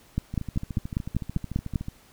two click trains, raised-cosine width 5 ms, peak -20 / -12 dBFS, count 22 / 9, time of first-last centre 0.34-1.884 / 0.18-1.758 s, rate 13.6 / 5.07 Hz, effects pink hiss -56 dBFS RMS until 2.12 s

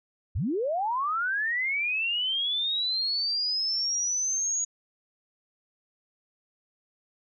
sine linear sweep, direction up, 58.27 to 6770 Hz, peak -25 dBFS, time 0.35-4.65 s, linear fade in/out 10 ms, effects none

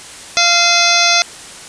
harmonic tone with a mistuned harmonic, 692 Hz, F5, 16 cents flat, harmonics 1 / 2 / 3 / 4 / 5 / 6 / 7 / 8 / 9, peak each -18 / -18 / -18 / -18 / -18 / -18 / -18 / -18 / -18 dBFS, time 0.37-1.22 s, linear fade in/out 0 ms, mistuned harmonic 4, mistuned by -140 cents, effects white hiss -33 dBFS RMS until 1.68 s + resampled to 22050 Hz

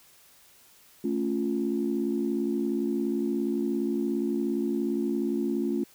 sine chord, A augmented, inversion none, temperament equal, 220 / 277.2 / 349.2 Hz, A3 / C#4 / E#4, 0 / 0 / 0 cents, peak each -29 dBFS, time 1.04-5.84 s, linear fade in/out 5 ms, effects tanh soft clip ceiling -16 dBFS + white hiss -57 dBFS RMS until 5.94 s

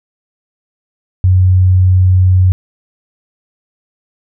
sine tone, 92.3 Hz, F#2, 4 cents flat, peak -5 dBFS, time 1.24-2.52 s, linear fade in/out 0 ms, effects none

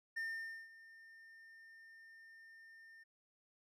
triangle tone with ADSR envelope, 1810 Hz, A6, 48 cents sharp, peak -36 dBFS, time 0.16-3.04 s, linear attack 13 ms, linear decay 510 ms, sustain -19 dB, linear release 15 ms, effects none

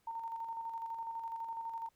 sine tone with tremolo, 913 Hz, A#5, 36 cents flat, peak -37 dBFS, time 0.07-1.89 s, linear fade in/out 5 ms, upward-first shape square, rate 12 Hz, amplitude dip 40%, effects pink hiss -75 dBFS RMS until 1.95 s

